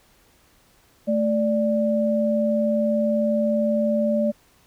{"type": "tone pair together", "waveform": "sine", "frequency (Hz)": [220, 587.3], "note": ["A3", "D5"], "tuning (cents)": [0, 0], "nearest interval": "octave + perfect fourth", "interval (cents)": 1700, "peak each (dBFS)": -21, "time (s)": [1.07, 4.32], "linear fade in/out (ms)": 20, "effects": ["pink hiss -58 dBFS RMS until 4.66 s"]}